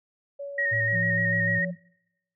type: tone with tremolo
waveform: sine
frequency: 564 Hz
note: C#5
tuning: 30 cents sharp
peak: -32 dBFS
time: 0.39-1.71 s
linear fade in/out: 10 ms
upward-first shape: triangle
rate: 5.7 Hz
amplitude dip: 25%
type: tone with vibrato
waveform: sine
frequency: 1873 Hz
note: A#6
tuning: 8 cents sharp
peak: -23 dBFS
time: 0.58-1.65 s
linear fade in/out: 5 ms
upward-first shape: square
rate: 6.7 Hz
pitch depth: 24 cents each way
type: tone with pitch glide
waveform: sine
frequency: 111.4 to 109.61 Hz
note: A2 to A2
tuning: +22 to -6 cents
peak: -29 dBFS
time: 0.71-1.6 s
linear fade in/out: 20 ms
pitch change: -28 cents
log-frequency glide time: 0.96-1.45 s
type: tone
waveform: sine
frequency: 174.61 Hz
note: F3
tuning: in tune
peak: -29 dBFS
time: 0.91-1.76 s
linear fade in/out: 50 ms
effects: noise-tail reverb RT60 0.9 s tail -26 dB re dry